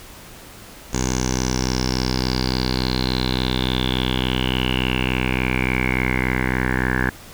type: tone with low-pass filter sweep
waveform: 10% pulse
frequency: 63.5 Hz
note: B1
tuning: 49 cents sharp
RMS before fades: -21 dBFS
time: 0.93-7.1 s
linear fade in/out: 5 ms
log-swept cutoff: 6700 to 1700 Hz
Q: 8.3
effects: pink hiss -41 dBFS RMS until 7.33 s